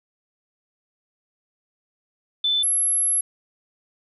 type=tone pair in turn; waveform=sine; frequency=3520 / 11133 Hz; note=A7 / F9; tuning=0 / -7 cents; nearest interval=octave + minor sixth; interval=1993 cents; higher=second; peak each=-18 dBFS; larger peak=neither; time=2.44-2.63 / 2.63-3.21 s; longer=second; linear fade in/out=5 ms; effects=none